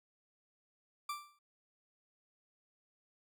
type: tone with exponential decay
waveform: 40% pulse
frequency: 1174.7 Hz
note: D6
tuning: in tune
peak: -34 dBFS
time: 1.09-1.39 s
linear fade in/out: 5 ms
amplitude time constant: 64 ms
effects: none